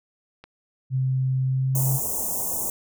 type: click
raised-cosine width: 0.3 ms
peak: -27 dBFS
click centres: 0.44 s
type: tone with pitch glide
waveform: sine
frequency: 130.81 to 132.87 Hz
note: C3 to C3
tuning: 0 to +27 cents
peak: -20 dBFS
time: 0.9-2 s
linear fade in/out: 50 ms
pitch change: +27 cents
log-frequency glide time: 1.45-1.83 s
type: band-stop noise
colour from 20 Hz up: white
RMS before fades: -27 dBFS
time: 1.75-2.7 s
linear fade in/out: 2 ms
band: 980 to 6400 Hz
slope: 48 dB/octave
effects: none